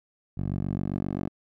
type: tone with band-pass filter sweep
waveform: 10% pulse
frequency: 47.59 Hz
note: F#1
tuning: 49 cents sharp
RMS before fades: -30 dBFS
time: 0.37-1.29 s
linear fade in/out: 10 ms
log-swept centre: 120 to 310 Hz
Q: 0.91
effects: none